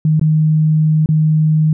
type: tone with dropouts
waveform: sine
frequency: 155.56 Hz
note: D#3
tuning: in tune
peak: -9 dBFS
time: 0.05-1.73 s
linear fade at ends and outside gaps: 2 ms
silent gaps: 0.196-0.213 / 1.06-1.089 s
effects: none